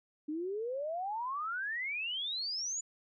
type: exponential sweep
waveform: sine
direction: up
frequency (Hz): 293.7 to 7040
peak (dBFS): -34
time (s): 0.28-2.81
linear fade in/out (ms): 10
effects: none